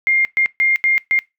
sine tone bursts at uneven times, 2117 Hz, C7, 20 cents sharp, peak -12 dBFS, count 5, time 0.07-0.25 / 0.37-0.46 / 0.6-0.76 / 0.84-0.98 / 1.11-1.19 s, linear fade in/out 0 ms, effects noise-tail reverb RT60 0.2 s tail -22 dB re dry

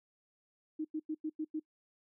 sine tone bursts, 311.1 Hz, D#4, in tune, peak -33 dBFS, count 6, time 0.79-1.598 s, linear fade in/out 10 ms, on 58 ms, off 92 ms, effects noise-tail reverb RT60 0.1 s tail -23 dB re dry

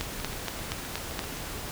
two click trains, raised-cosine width 0.2 ms, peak -12 / -22 dBFS, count 6 / 10, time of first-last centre 0.01-1.192 / 0.2-1.37 s, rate 4.23 / 7.69 Hz, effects pink hiss -37 dBFS RMS until 1.71 s

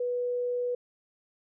sine tone, 490.4 Hz, B4, 12 cents flat, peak -27 dBFS, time 0-0.75 s, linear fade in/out 5 ms, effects none

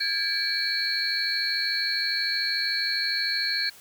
sine tone cluster, 1623 / 1716 / 2306 / 4090 / 4364 Hz, G#6 / A6 / D7 / C8 / C#8, -40 / -44 / -32 / -40 / -28 cents, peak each -30 / -35 / -33 / -31 / -27 dBFS, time 0-3.7 s, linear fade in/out 10 ms, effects white hiss -50 dBFS RMS until 3.8 s

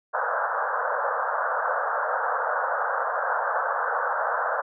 white band-pass noise, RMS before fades -26 dBFS, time 0.13-4.62 s, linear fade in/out 20 ms, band 480 to 1600 Hz, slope 96 dB/octave, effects none

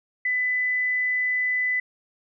sine tone, 2000 Hz, B6, 21 cents sharp, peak -21 dBFS, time 0.25-1.8 s, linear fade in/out 5 ms, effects none

